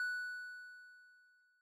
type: tone with exponential decay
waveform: triangle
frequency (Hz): 1480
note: F#6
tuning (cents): 0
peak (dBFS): -32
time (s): 0-1.61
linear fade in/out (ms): 1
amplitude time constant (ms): 350
effects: none